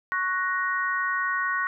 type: chord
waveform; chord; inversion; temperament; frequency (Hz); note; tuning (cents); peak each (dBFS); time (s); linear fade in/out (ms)
sine; F# major; second; equal with one note detuned; 1108.7 / 1480 / 1875.5; C#6 / F#6 / A#6; 0 / 0 / +10; -28; 0.12-1.67; 0
effects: none